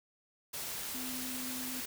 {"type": "tone in noise", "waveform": "sine", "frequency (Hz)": 254.6, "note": "C4", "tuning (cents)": -47, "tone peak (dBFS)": -42, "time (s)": [0.94, 1.81], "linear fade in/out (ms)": 10, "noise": "white", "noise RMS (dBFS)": -40, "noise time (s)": [0.53, 1.86], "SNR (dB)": -5, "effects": []}